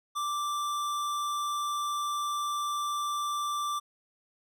sine tone with hard clipping, 1174.7 Hz, D6, in tune, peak -31 dBFS, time 0.15-3.8 s, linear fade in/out 20 ms, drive 17 dB, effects none

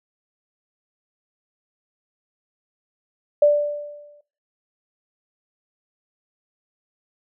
sine tone with exponential decay, 587.3 Hz, D5, in tune, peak -9 dBFS, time 3.42-4.21 s, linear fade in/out 5 ms, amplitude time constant 170 ms, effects noise-tail reverb RT60 0.4 s tail -21 dB re dry

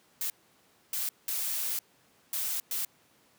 blue noise bursts at uneven times, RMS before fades -32 dBFS, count 5, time 0.21-0.3 / 0.93-1.09 / 1.28-1.79 / 2.33-2.6 / 2.71-2.85 s, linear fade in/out 2 ms, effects pink hiss -64 dBFS RMS until 3.38 s + high-pass 150 Hz 12 dB/octave

